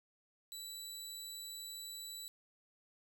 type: tone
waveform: 20% pulse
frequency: 3951 Hz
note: B7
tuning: in tune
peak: -39 dBFS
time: 0.52-2.28 s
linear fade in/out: 0 ms
effects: none